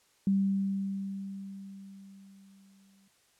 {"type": "tone with exponential decay", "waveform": "sine", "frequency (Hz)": 195.5, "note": "G3", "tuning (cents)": -4, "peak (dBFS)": -22, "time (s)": [0.27, 3.08], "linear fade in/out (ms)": 2, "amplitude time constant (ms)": 610, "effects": ["white hiss -67 dBFS RMS until 3.39 s", "low-pass 10000 Hz 12 dB/octave"]}